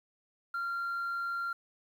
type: tone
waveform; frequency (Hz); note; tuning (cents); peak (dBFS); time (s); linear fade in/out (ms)
sine; 1383; F6; -17; -30; 0.54-1.53; 5
effects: tanh soft clip ceiling -30 dBFS + 10-bit